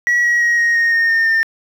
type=tone with pitch steps; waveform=sine; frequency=1927 / 1909.3 / 1891.7 / 1874.3 / 1857.1 / 1840 / 1823.1 / 1806.3 Hz; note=B6 / A#6 / A#6 / A#6 / A#6 / A#6 / A#6 / A6; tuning=-43 / +41 / +25 / +9 / -7 / -23 / -39 / +45 cents; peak=-9 dBFS; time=0.07-1.43 s; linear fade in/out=0 ms; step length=170 ms; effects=tanh soft clip ceiling -10 dBFS + 7-bit